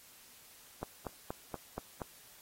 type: click train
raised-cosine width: 1 ms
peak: -24 dBFS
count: 6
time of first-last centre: 0.83-2.018 s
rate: 4.21 Hz
effects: white hiss -58 dBFS RMS until 2.41 s + AAC 48 kbps